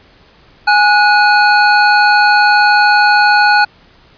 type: tone pair together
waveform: square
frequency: 830.6 / 1463.4 Hz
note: G#5 / F#6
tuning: 0 / -20 cents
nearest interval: minor seventh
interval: 980 cents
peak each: -10 dBFS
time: 0.67-3.65 s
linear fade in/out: 10 ms
effects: pink hiss -46 dBFS RMS until 4.17 s + resampled to 11025 Hz